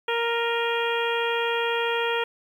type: harmonic tone with a mistuned harmonic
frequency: 466.2 Hz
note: A#4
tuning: in tune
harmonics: 1 / 2 / 3 / 4 / 5 / 6 / 7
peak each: -26 / -29 / -31 / -32 / -33 / -34 / -34 dBFS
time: 0.08-2.24 s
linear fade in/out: 5 ms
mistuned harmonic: 5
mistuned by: +63 cents
effects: 9-bit